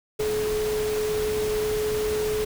sine tone in noise, 427 Hz, G#4, 48 cents sharp, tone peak -23 dBFS, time 0.19-2.45 s, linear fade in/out 10 ms, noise pink, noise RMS -33 dBFS, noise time 0.19-2.45 s, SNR +7 dB, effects none

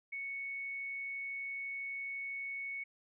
sine tone, 2217 Hz, C#7, in tune, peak -38 dBFS, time 0.12-2.84 s, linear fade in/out 10 ms, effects none

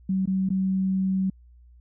sine tone with dropouts, 190 Hz, F#3, 46 cents sharp, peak -21 dBFS, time 0.09-1.3 s, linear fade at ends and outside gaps 5 ms, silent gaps 0.257-0.274 / 0.49-0.502 s, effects added 60 Hz sine -49 dBFS peak until 1.8 s

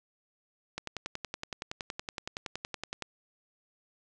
click train, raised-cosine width 0.2 ms, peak -18 dBFS, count 25, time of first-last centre 0.78-3.023 s, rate 10.7 Hz, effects resampled to 24000 Hz + 9-bit

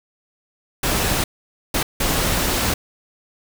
pink noise bursts at uneven times, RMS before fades -20 dBFS, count 3, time 0.83-1.24 / 1.74-1.83 / 2-2.74 s, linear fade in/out 5 ms, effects none

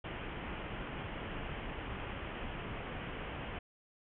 pink low-pass noise, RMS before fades -42 dBFS, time 0.04-3.59 s, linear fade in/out 5 ms, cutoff 3200 Hz, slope 96 dB/octave, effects none

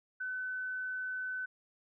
sine tone, 1511 Hz, F#6, 36 cents sharp, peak -35 dBFS, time 0.2-1.46 s, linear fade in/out 10 ms, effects none

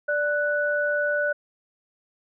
sine tone pair together, 587.3 / 1482.5 Hz, D5 / F#6, 0 / +3 cents, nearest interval octave + major third, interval 1603 cents, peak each -24 dBFS, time 0.08-1.33 s, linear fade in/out 10 ms, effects none

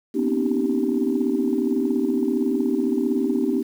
sine tone cluster, 240.1 / 255.9 / 277.4 / 311.9 / 388.9 Hz, B3 / C4 / C#4 / D#4 / G4, -49 / -38 / +1 / +4 / -14 cents, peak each -25 dBFS, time 0.14-3.63 s, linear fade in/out 20 ms, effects tanh soft clip ceiling -10 dBFS + 8-bit

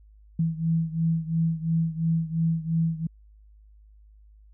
sine beating tone pair, 162.7 / 165.6 Hz, E3 / E3, -22 / +8 cents, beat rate 2.9 Hz, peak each -24 / -27 dBFS, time 0.39-3.07 s, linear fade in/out 5 ms, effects added 52 Hz sine -50 dBFS peak until 4.53 s

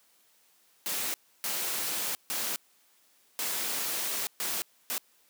white noise bursts at uneven times, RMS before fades -32 dBFS, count 6, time 0.86-1.14 / 1.44-2.15 / 2.3-2.56 / 3.39-4.27 / 4.4-4.62 / 4.9-4.98 s, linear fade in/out 0 ms, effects white hiss -65 dBFS RMS until 5.29 s + high-pass 200 Hz 12 dB/octave

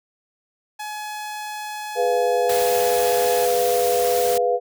sawtooth tone, 846 Hz, G#5, 32 cents sharp, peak -25 dBFS, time 0.79-3.46 s, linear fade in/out 10 ms
sine chord, F diminished, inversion first, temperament equal, 415.3 / 493.9 / 698.5 Hz, Ab4 / Cb5 / F5, 0 / 0 / 0 cents, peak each -25 / -19 / -22 dBFS, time 1.95-4.6 s, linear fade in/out 50 ms
white noise, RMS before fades -28 dBFS, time 2.49-4.38 s, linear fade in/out 5 ms
effects none

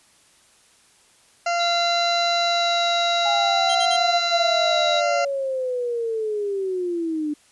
harmonic tone, 690 Hz, F5, 21 cents flat, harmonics 1 / 2 / 3 / 4 / 6 / 7 / 8 / 9 / 10, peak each -21 / -27 / -31 / -33 / -37 / -38 / -39 / -40 / -41 dBFS, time 1.46-5.25 s, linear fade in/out 5 ms
sine tone with vibrato, 3939 Hz, B7, 5 cents flat, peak -23 dBFS, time 1.59-5.01 s, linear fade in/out 20 ms, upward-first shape sine, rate 0.5 Hz, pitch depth 23 cents each way
sine linear sweep, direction down, 819 to 293.3 Hz, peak -22 dBFS, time 3.25-7.34 s, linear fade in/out 10 ms
sawtooth tone bursts, 3189 Hz, G7, 29 cents sharp, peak -23 dBFS, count 3, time 3.69-3.966 s, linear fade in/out 10 ms, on 62 ms, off 45 ms
effects white hiss -56 dBFS RMS until 7.51 s + resampled to 24000 Hz

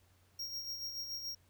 square tone with tremolo, 5588 Hz, F8, in tune, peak -38 dBFS, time 0.39-1.35 s, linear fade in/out 5 ms, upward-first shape sine, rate 7 Hz, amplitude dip 50%, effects added 90 Hz sine -67 dBFS peak until 1.49 s + pink hiss -71 dBFS RMS until 1.49 s

